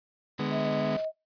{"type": "noise with tremolo", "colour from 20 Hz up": "white", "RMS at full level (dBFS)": -41, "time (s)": [0.38, 1.05], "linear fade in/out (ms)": 2, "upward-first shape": "sine", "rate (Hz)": 15, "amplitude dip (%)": 65}
{"type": "chord", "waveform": "30% pulse", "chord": "G# diminished", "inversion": "second", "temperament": "just", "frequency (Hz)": [149.51, 207.7, 249.2], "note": ["D3", "G#3", "B3"], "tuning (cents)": [31, 0, 16], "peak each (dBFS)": -30, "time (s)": [0.39, 0.97], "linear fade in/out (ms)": 5}
{"type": "tone with vibrato", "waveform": "sine", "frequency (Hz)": 638, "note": "D#5", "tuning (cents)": 43, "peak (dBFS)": -29, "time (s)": [0.5, 1.12], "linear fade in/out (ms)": 50, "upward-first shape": "square", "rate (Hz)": 3.2, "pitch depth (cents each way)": 15}
{"effects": ["noise-tail reverb RT60 0.2 s tail -18 dB re dry", "resampled to 11025 Hz"]}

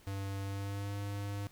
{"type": "tone with pitch glide", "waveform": "square", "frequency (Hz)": [98.3, 101.01], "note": ["G2", "G#2"], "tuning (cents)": [5, -48], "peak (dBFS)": -37, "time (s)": [0.07, 1.47], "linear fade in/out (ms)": 0, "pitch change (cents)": 47, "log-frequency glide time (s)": [0.42, 0.96], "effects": ["pink hiss -62 dBFS RMS until 1.51 s"]}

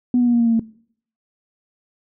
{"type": "tone with pitch steps", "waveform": "sine", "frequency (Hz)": [246.9, 243.4, 239.9, 236.4, 233, 229.7, 226.4], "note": ["B3", "B3", "A#3", "A#3", "A#3", "A#3", "A3"], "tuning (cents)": [0, -25, 50, 24, -1, -25, 50], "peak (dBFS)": -12, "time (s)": [0.14, 0.595], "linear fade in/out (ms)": 2, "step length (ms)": 65, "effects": ["noise-tail reverb RT60 0.6 s tail -22 dB re dry", "tanh soft clip ceiling -8 dBFS"]}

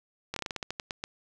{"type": "slowing click train", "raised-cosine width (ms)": 0.2, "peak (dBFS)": -16, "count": 12, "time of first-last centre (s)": [0.34, 1.039], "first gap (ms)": 23, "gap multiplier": 1.19, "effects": []}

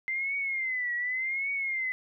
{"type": "tone with vibrato", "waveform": "sine", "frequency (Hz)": 2074, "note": "C7", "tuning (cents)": -16, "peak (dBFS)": -28, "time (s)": [0.08, 1.92], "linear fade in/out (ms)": 0, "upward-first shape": "triangle", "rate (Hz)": 0.87, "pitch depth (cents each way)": 140, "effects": []}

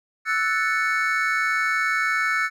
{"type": "chord", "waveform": "triangle", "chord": "F# minor seventh", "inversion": "third", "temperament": "equal", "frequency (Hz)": [1318.5, 1480, 1760, 2217], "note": ["E6", "F#6", "A6", "C#7"], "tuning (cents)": [0, 0, 0, 0], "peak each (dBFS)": -24, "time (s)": [0.25, 2.5], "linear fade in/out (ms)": 50, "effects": []}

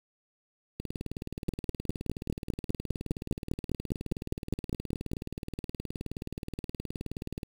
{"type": "two click trains", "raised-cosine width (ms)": 3, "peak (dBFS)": [-16, -23], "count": [19, 127], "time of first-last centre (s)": [[1.49, 5.134], [0.8, 7.432]], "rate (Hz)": [4.94, 19], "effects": ["7-bit"]}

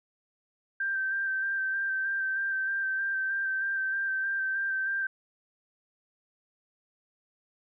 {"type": "tone with vibrato", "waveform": "sine", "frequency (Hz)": 1568, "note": "G6", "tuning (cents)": 0, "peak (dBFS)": -27, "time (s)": [0.8, 5.07], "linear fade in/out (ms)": 5, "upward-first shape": "square", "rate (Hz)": 3.2, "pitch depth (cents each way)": 17, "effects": []}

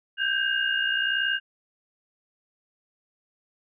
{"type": "tone cluster", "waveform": "sine", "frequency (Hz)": [1551, 1612, 2836], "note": ["G6", "G6", "F7"], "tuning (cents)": [-19, 48, 26], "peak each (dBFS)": -27, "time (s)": [0.17, 1.4], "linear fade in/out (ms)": 50, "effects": []}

